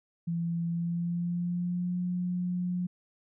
sine tone with pitch glide, 168.9 to 178.94 Hz, E3 to F3, +42 to +42 cents, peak -28 dBFS, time 0.27-2.87 s, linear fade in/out 10 ms, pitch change +100 cents, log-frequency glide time 0.66-1.97 s, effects none

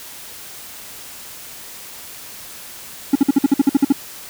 triangle tone bursts, 277.2 Hz, C#4, in tune, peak -6 dBFS, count 11, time 3.13-3.925 s, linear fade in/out 5 ms, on 25 ms, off 52 ms, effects white hiss -36 dBFS RMS until 4.29 s

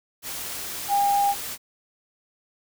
sine tone in noise, 805 Hz, G5, 46 cents sharp, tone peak -18 dBFS, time 0.88-1.35 s, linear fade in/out 50 ms, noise white, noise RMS -33 dBFS, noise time 0.22-1.58 s, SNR +12 dB, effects none

